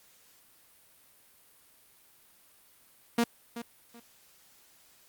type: tone with echo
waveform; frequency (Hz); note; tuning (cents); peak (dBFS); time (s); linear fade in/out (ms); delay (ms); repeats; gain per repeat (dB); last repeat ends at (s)
sawtooth; 235; A#3; +14; -19; 3.18-3.24; 5; 380; 2; -13; 4
effects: white hiss -61 dBFS RMS until 5.08 s + Opus 48 kbps